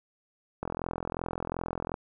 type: click train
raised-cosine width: 1 ms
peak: -18 dBFS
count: 57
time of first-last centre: 0.63-1.941 s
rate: 42.7 Hz
effects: none